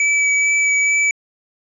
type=tone with vibrato; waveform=square; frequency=2294 Hz; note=D7; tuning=41 cents flat; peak=-14 dBFS; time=0-1.11 s; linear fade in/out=2 ms; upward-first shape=sine; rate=2.3 Hz; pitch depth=10 cents each way; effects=resampled to 22050 Hz